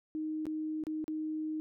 sine tone with dropouts, 311.1 Hz, D#4, in tune, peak -33 dBFS, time 0.15-1.6 s, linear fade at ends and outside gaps 0 ms, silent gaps 0.455-0.467 / 0.838-0.868 / 1.042-1.08 s, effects none

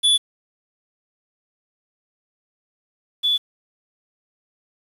square / sine tone pair in turn, 3447 / 3447 Hz, A7 / A7, -36 / -36 cents, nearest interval unison, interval 0 cents, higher neither, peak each -14 / -16 dBFS, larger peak first, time 0.03-0.18 / 3.23-3.38 s, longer neither, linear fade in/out 20 ms, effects resampled to 32000 Hz + 7-bit

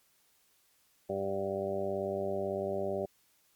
harmonic tone with a mistuned harmonic, 98 Hz, G2, in tune, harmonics 1 / 2 / 3 / 4 / 5 / 6 / 7 / 8, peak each -45 / -41 / -47 / -35 / -43 / -35 / -42 / -46 dBFS, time 1.09-3.06 s, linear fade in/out 10 ms, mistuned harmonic 8, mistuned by -38 cents, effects white hiss -69 dBFS RMS until 3.55 s + MP3 96 kbps

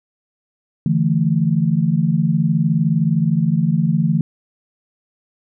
sine chord, D suspended second, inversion none, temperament equal with one note detuned, 146.83 / 166.25 / 220 Hz, D3 / E3 / A3, 0 / +15 / 0 cents, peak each -19 / -16 / -20 dBFS, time 0.86-4.21 s, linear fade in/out 2 ms, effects none

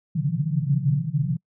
pink band-pass noise, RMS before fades -23 dBFS, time 0.15-1.37 s, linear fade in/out 10 ms, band 130 to 170 Hz, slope 96 dB/octave, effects noise-tail reverb RT60 0.1 s tail -26 dB re dry

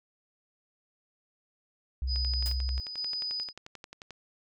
sine tone with vibrato, 64.8 Hz, C2, 16 cents flat, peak -28 dBFS, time 2.02-2.8 s, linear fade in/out 0 ms, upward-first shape sine, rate 17 Hz, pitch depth 15 cents each way
sine tone with tremolo, 4978 Hz, D#8, in tune, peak -31 dBFS, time 2.07-3.53 s, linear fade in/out 50 ms, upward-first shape square, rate 1.1 Hz, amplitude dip 50%
click train, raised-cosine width 0.2 ms, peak -26 dBFS, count 23, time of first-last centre 2.16-4.107 s, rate 11.3 Hz
white noise with exponential decay, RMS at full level -36 dBFS, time 2.46-2.58 s, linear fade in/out 0 ms, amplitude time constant 24 ms
effects none

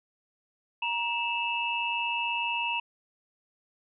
sine tone cluster, 942 / 2647 / 2843 Hz, A#5 / E7 / F7, +18 / +7 / +30 cents, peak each -31 / -30 / -35 dBFS, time 0.82-2.8 s, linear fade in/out 5 ms, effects none

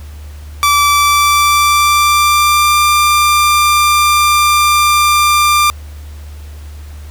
sawtooth tone with pitch glide, 1161 to 1190.9 Hz, D6 to D6, -20 to +24 cents, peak -4 dBFS, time 0.63-5.7 s, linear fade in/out 0 ms, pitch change +44 cents, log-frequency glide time 0.88-2.8 s, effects added 74 Hz sine -27 dBFS peak until 7.1 s + pink hiss -42 dBFS RMS until 7.1 s

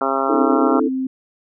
harmonic tone, 135.3 Hz, C#3, 42 cents flat, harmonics 2 / 3 / 4 / 5 / 6 / 7 / 8 / 9 / 10, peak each -26 / -25 / -26 / -24 / -26 / -27 / -27 / -26 / -24 dBFS, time 0.01-0.8 s, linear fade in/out 2 ms
sine chord, D suspended second, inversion none, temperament equal, 293.7 / 329.6 / 440 Hz, D4 / E4 / A4, 0 / 0 / 0 cents, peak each -21 dBFS, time 0.28-0.89 s, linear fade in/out 20 ms
sine tone, 261.6 Hz, C4, in tune, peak -19 dBFS, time 0.34-1.07 s, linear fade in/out 5 ms
effects none

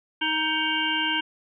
harmonic tone with a mistuned harmonic, 312.6 Hz, D#4, 8 cents sharp, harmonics 1 / 3 / 5 / 7 / 9 / 10, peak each -32 / -30 / -28 / -31 / -28 / -30 dBFS, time 0.21-1.21 s, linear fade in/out 10 ms, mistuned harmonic 7, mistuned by +48 cents, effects none

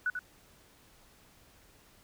sine tone with echo, 1480 Hz, F#6, in tune, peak -27 dBFS, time 0.06-0.1 s, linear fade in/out 2 ms, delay 91 ms, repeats 1, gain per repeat -6 dB, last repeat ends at 0.191 s, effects pink hiss -61 dBFS RMS until 2.03 s

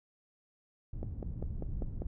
pink low-pass noise, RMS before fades -38 dBFS, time 0.93-2.07 s, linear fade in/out 5 ms, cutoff 120 Hz, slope 12 dB/octave
click train, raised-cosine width 2 ms, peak -25 dBFS, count 6, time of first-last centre 1.03-2.02 s, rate 5.05 Hz
effects none

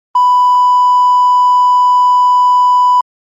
sine tone with hard clipping, 992 Hz, B5, 7 cents sharp, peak -6 dBFS, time 0.15-3.01 s, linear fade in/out 5 ms, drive 1 dB, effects Opus 24 kbps

